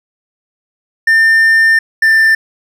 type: tone pair in turn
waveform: triangle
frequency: 1800 / 1783.4 Hz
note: A6 / A6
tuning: +39 / +23 cents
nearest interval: unison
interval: 16 cents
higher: first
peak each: -4 dBFS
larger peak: neither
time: 1.07-1.79 / 2.02-2.35 s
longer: first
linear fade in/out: 5 ms
effects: none